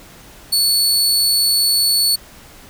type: tone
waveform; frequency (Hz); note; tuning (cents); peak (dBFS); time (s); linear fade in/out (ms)
sawtooth; 4435; C#8; 0; -10; 0.52-2.16; 10
effects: pink hiss -42 dBFS RMS until 2.69 s